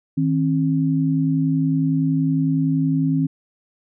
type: tone pair together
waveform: sine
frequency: 157.9 / 268.7 Hz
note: D#3 / C4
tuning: +26 / +46 cents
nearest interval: major sixth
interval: 920 cents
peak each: -19 dBFS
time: 0.17-3.27 s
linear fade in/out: 10 ms
effects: none